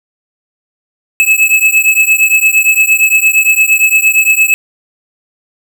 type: beating tone pair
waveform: square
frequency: 2588 / 2596.7 Hz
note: E7 / E7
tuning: -32 / -27 cents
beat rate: 8.7 Hz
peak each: -10 dBFS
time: 1.2-4.54 s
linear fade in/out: 0 ms
effects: none